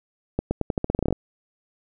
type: accelerating click train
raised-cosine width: 2 ms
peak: -9 dBFS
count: 14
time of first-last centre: 0.39-1.126 s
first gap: 120 ms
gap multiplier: 0.86
effects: none